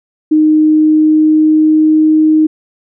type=tone with pitch glide; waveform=sine; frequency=308.8 to 311.3 Hz; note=D#4 to D#4; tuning=-13 to +1 cents; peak=-5 dBFS; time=0.31-2.47 s; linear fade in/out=10 ms; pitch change=+14 cents; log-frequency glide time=0.56-2.11 s; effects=none